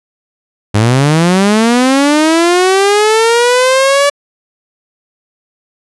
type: linear sweep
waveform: sawtooth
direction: up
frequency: 100 to 576 Hz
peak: -3 dBFS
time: 0.74-4.1 s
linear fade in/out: 10 ms
effects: resampled to 24000 Hz